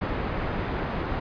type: low-pass noise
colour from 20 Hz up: pink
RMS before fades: -29 dBFS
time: 0.01-1.2 s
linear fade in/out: 10 ms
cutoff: 1700 Hz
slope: 12 dB/octave
effects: resampled to 11025 Hz